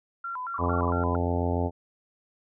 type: tone with vibrato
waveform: sine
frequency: 1174.7 Hz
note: D6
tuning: in tune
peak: -31 dBFS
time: 0.24-1.16 s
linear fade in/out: 5 ms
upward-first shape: square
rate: 4.4 Hz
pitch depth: 270 cents each way
type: tone bursts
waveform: sine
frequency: 1138 Hz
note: C#6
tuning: 45 cents sharp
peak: -30 dBFS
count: 8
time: 0.54-0.901 s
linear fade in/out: 2 ms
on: 25 ms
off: 23 ms
type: harmonic tone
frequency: 87 Hz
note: F2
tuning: 6 cents flat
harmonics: 1 / 2 / 3 / 4 / 5 / 6 / 7 / 8 / 9 / 10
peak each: -27 / -35 / -31 / -36 / -33 / -38 / -35 / -38 / -37 / -37 dBFS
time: 0.58-1.71 s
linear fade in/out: 50 ms
effects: none